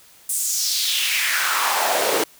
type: noise with high-pass filter sweep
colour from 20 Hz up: pink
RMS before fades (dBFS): -21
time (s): 0.29-2.24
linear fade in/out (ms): 5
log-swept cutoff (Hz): 9400 to 390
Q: 2.8
effects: white hiss -50 dBFS RMS until 2.39 s